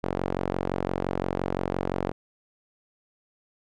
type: tone with band-pass filter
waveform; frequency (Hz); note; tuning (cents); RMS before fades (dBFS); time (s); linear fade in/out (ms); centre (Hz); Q
sawtooth; 45.81; F#1; -17; -29; 0.03-2.12; 10; 520; 0.83
effects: none